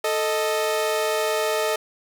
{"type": "tone pair together", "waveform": "sawtooth", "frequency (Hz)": [440, 622.3], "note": ["A4", "D#5"], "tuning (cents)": [0, 0], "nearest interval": "tritone", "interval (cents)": 600, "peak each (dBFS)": -20, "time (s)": [0.04, 1.76], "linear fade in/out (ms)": 5, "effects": []}